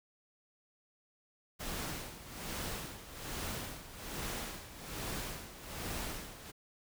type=noise with tremolo; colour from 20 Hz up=pink; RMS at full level=-39 dBFS; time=1.59-6.52 s; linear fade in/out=20 ms; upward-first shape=sine; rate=1.2 Hz; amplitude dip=75%; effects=none